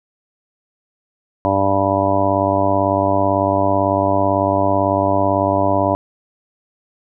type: harmonic tone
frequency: 98 Hz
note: G2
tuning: in tune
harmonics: 1 / 2 / 3 / 4 / 5 / 6 / 7 / 8 / 9 / 10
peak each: -23 / -28 / -21 / -27 / -31 / -19 / -20 / -29 / -25 / -21 dBFS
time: 1.45-5.95 s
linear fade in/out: 0 ms
effects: none